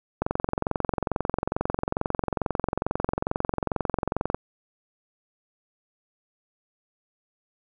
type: click train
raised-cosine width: 1 ms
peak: -10 dBFS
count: 93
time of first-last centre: 0.22-4.346 s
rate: 22.3 Hz
effects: none